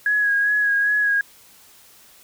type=tone with vibrato; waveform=sine; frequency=1661.2 Hz; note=G#6; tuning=in tune; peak=-16 dBFS; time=0.06-1.21 s; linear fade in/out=2 ms; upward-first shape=sine; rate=2.5 Hz; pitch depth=28 cents each way; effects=white hiss -50 dBFS RMS until 2.23 s